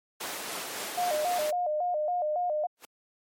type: noise with tremolo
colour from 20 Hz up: pink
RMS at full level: -33 dBFS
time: 0.2-1.51 s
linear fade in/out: 10 ms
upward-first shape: sine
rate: 3.6 Hz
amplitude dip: 25%
type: tone with vibrato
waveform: sine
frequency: 658 Hz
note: E5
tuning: 3 cents flat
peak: -25 dBFS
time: 0.97-2.67 s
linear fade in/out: 10 ms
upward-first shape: square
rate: 3.6 Hz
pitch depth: 140 cents each way
type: noise with exponential growth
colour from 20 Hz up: pink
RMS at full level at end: -39 dBFS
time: 2.77-2.85 s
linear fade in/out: 1 ms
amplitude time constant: 17 ms
effects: high-pass 400 Hz 12 dB/octave + MP3 64 kbps